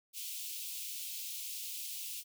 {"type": "high-pass noise", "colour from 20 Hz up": "white", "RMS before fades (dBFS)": -42, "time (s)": [0.13, 2.24], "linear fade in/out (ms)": 50, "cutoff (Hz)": 2500, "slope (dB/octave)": 48, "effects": []}